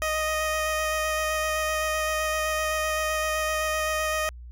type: tone with vibrato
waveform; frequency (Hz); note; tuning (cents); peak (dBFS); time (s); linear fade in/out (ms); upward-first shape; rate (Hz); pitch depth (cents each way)
15% pulse; 622.3; D#5; 0; -18; 0.02-4.29; 0; square; 7.8; 8
effects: added 60 Hz sine -39 dBFS peak until 4.51 s